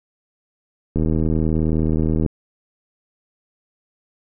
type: click train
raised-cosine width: 3 ms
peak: -8 dBFS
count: 104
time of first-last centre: 0.96-2.262 s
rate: 79.1 Hz
effects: none